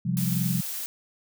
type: chord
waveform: sine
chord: C suspended fourth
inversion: none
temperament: just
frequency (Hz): 130.81 / 174.42 / 196.22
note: C3 / F3 / G3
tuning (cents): 0 / -2 / +2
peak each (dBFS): -28 / -26 / -30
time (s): 0.05-0.61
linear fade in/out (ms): 10
type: noise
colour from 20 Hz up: blue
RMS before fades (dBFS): -33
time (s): 0.17-0.86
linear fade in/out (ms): 0
effects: none